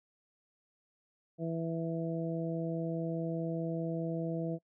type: harmonic tone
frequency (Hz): 164.81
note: E3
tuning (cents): 0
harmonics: 1 / 2 / 3 / 4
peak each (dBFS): -35 / -38 / -40 / -41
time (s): 1.38-4.59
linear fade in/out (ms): 50
effects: noise-tail reverb RT60 0.1 s tail -26 dB re dry